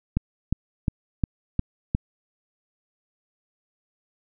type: click train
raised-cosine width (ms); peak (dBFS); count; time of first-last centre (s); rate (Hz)
5; -9; 6; 0.17-1.949; 2.81
effects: none